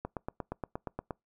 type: click train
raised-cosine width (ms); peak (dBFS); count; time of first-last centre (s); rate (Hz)
1; -21; 10; 0.05-1.108; 8.51
effects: noise-tail reverb RT60 0.2 s tail -26 dB re dry